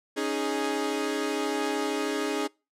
sawtooth chord, C# suspended second, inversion none, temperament equal with one note detuned, 277.2 / 310.2 / 415.3 Hz, C#4 / D#4 / G#4, 0 / -5 / 0 cents, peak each -28 / -28 / -26 dBFS, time 0.16-2.48 s, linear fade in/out 20 ms, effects noise-tail reverb RT60 0.3 s tail -26 dB re dry + low-pass 10000 Hz 12 dB/octave

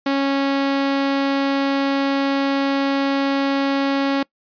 sawtooth tone, 275.7 Hz, C#4, 9 cents flat, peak -13 dBFS, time 0.06-4.23 s, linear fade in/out 5 ms, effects noise-tail reverb RT60 0.1 s tail -23 dB re dry + resampled to 11025 Hz

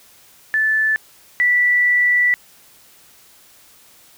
sine tone pair in turn, 1749 / 1963.2 Hz, A6 / B6, -11 / -11 cents, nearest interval major second, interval 200 cents, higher second, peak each -14 / -12 dBFS, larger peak second, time 0.54-0.96 / 1.4-2.34 s, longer second, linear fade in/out 0 ms, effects white hiss -49 dBFS RMS until 4.17 s

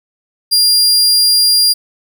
sawtooth tone, 4800 Hz, D8, 37 cents sharp, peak -5 dBFS, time 0.51-1.74 s, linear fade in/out 20 ms, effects none

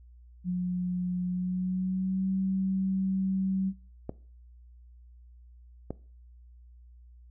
sine tone with pitch glide, 180 to 190.7 Hz, F#3 to G3, -47 to -47 cents, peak -26 dBFS, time 0.44-3.73 s, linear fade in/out 50 ms, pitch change +100 cents, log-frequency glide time 1.26-2.3 s
clicks, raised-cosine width 2 ms, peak -20 dBFS, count 2, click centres 4.094 / 5.906 s
effects noise-tail reverb RT60 0.4 s tail -20 dB re dry + added 60 Hz sine -50 dBFS peak until 7.3 s

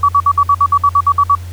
sine tone bursts, 1140 Hz, C#6, 48 cents sharp, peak -6 dBFS, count 12, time 0.03-1.352 s, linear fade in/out 5 ms, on 57 ms, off 58 ms, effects added 88 Hz sine -24 dBFS peak until 1.52 s + pink hiss -40 dBFS RMS until 1.52 s

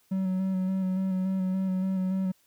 triangle tone with vibrato, 188.2 Hz, F#3, 30 cents sharp, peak -23 dBFS, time 0.11-2.32 s, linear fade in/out 10 ms, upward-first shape square, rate 3.5 Hz, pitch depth 19 cents each way, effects white hiss -66 dBFS RMS until 2.46 s

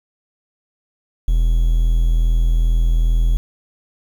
triangle tone, 41.2 Hz, E1, in tune, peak -10 dBFS, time 1.28-3.37 s, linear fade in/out 0 ms, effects 7-bit

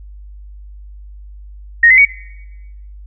sine tone with pitch steps, 1864.7 / 2045 / 2243 Hz, A#6 / C7 / C#7, 0 / -40 / +20 cents, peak -4 dBFS, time 1.83-2.052 s, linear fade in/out 5 ms, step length 74 ms, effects noise-tail reverb RT60 1.0 s tail -20 dB re dry + added 50 Hz sine -32 dBFS peak until 3.06 s

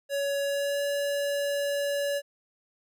square tone with pitch glide, 562 to 568.9 Hz, C#5 to C#5, +24 to +45 cents, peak -27 dBFS, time 0.09-2.22 s, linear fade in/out 50 ms, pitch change +21 cents, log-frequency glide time 0.44-0.82 s, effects none

